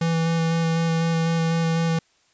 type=tone with vibrato; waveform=square; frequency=164.81 Hz; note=E3; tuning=in tune; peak=-20 dBFS; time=0.01-1.99 s; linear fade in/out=5 ms; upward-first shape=square; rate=4 Hz; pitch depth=10 cents each way; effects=white hiss -62 dBFS RMS until 2.33 s + resampled to 16000 Hz